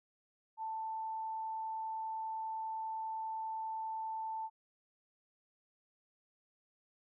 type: tone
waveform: sine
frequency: 885 Hz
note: A5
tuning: 10 cents sharp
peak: -37 dBFS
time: 0.57-4.5 s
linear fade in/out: 50 ms
effects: none